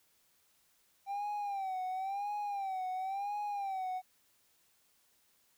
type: tone with vibrato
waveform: triangle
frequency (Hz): 784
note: G5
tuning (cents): 0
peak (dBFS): -32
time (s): 1.06-4.02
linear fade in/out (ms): 50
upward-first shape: sine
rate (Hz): 0.96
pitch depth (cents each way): 100
effects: tanh soft clip ceiling -28 dBFS + white hiss -71 dBFS RMS until 5.57 s